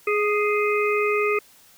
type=harmonic tone with a mistuned harmonic; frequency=417.7 Hz; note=G#4; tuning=10 cents sharp; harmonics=1 / 3 / 5 / 6; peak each=-21 / -26 / -28 / -27 dBFS; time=0.07-1.39 s; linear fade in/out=5 ms; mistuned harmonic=3; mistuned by=-17 cents; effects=white hiss -53 dBFS RMS until 1.77 s